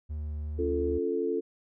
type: tone with vibrato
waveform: triangle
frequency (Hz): 75.3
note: D2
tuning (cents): +44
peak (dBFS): -30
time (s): 0.09-0.99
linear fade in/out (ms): 20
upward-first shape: sine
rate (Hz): 2.7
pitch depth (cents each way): 11
type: chord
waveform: sine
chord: Db augmented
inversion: none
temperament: equal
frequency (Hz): 277.2 / 349.2 / 440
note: Db4 / F4 / A4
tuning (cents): 0 / 0 / 0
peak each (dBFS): -34 / -31 / -29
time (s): 0.58-1.41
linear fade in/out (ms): 20
effects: none